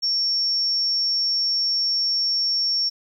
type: tone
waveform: sine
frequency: 5480 Hz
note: F8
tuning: 34 cents flat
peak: -19 dBFS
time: 0.02-2.9 s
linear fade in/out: 20 ms
effects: 9-bit